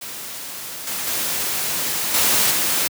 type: noise with level steps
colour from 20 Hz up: white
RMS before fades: -32 / -26 / -23 / -17 / -20 dBFS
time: 0.01-2.88 s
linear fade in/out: 10 ms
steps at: 0.87 / 1.07 / 2.14 / 2.51 s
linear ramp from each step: 2 ms
effects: high-pass 100 Hz 12 dB/octave